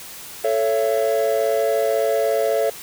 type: chord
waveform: triangle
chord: A major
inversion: none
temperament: equal with one note detuned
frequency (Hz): 440 / 554.4 / 670.8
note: A4 / C#5 / E5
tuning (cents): 0 / 0 / +30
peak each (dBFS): -19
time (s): 0.44-2.7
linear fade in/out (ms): 5
effects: tanh soft clip ceiling -7 dBFS + white hiss -37 dBFS RMS until 2.82 s